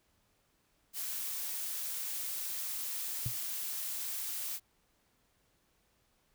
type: noise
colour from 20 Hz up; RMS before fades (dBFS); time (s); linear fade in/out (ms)
blue; -38; 0.93-4.6; 50
type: tone with exponential decay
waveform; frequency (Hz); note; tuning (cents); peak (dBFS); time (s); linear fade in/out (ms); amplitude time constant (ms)
sine; 120; B2; -49; -28; 3.26-3.35; 0; 19
effects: pink hiss -73 dBFS RMS until 6.34 s